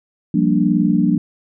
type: chord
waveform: sine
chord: G minor seventh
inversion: third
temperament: equal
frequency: 174.61 / 196 / 233.1 / 293.7 Hz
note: F3 / G3 / Bb3 / D4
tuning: 0 / 0 / 0 / 0 cents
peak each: -18 dBFS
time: 0.34-1.18 s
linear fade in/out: 5 ms
effects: none